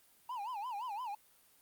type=tone with vibrato; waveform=triangle; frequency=904 Hz; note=A5; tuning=47 cents sharp; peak=-36 dBFS; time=0.29-1.15 s; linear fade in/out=5 ms; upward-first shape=sine; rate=5.8 Hz; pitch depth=220 cents each way; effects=white hiss -66 dBFS RMS until 1.61 s + Opus 32 kbps